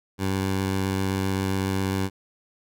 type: tone with vibrato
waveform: 15% pulse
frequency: 96 Hz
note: G2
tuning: 36 cents flat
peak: -17 dBFS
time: 0.18-2.1 s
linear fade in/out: 50 ms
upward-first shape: sine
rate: 7.5 Hz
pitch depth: 9 cents each way
effects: none